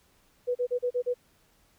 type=tone bursts; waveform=sine; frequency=492.3 Hz; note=B4; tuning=6 cents flat; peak=-24 dBFS; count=6; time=0.47-1.142 s; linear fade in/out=20 ms; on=82 ms; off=36 ms; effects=pink hiss -65 dBFS RMS until 1.78 s